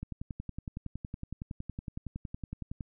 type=click train; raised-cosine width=5 ms; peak=-25 dBFS; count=31; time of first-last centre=0.03-2.808 s; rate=10.8 Hz; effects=none